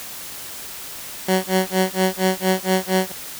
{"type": "tone with tremolo", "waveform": "15% pulse", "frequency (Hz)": 187.4, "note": "F#3", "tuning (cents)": 22, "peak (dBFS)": -8, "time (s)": [1.28, 3.12], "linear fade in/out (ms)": 5, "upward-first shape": "sine", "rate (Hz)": 4.3, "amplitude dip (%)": 100, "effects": ["white hiss -34 dBFS RMS until 3.39 s"]}